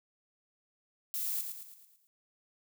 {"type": "noise with echo", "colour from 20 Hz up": "violet", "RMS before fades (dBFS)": -35, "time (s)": [1.14, 1.41], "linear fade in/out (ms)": 0, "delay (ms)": 110, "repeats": 6, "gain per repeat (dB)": -6, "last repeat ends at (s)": 2.07, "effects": []}